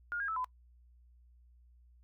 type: tone with pitch steps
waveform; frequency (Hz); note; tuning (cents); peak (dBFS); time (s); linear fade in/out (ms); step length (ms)
sine; 1422 / 1626 / 1310 / 1010; F6 / G#6 / E6 / B5; +31 / -37 / -11 / +39; -33; 0.12-0.444; 0; 81
effects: noise-tail reverb RT60 0.1 s tail -22 dB re dry + added 60 Hz sine -59 dBFS peak until 2.03 s